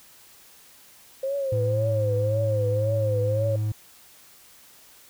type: tone with vibrato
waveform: sine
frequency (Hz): 529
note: C5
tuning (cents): +19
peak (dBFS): -24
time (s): 1.23-3.56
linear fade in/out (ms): 5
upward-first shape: triangle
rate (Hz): 1.9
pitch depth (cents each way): 120
type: tone with pitch glide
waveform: triangle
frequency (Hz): 110 to 107.05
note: A2 to A2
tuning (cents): 0 to -47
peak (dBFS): -21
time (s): 1.52-3.72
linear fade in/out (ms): 5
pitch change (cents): -47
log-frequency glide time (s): 1.85-1.93
effects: white hiss -52 dBFS RMS until 5.09 s